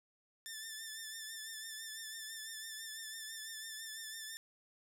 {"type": "tone with vibrato", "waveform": "10% pulse", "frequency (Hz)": 1771, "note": "A6", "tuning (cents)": 11, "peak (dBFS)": -35, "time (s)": [0.46, 4.37], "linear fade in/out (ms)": 0, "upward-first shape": "triangle", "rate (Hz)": 6, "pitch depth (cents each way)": 49, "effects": []}